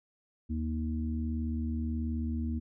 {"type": "harmonic tone", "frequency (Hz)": 78.6, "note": "D#2", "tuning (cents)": 18, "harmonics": [1, 3, 4], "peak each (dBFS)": [-32, -34, -43], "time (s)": [0.49, 2.6], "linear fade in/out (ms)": 20, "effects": []}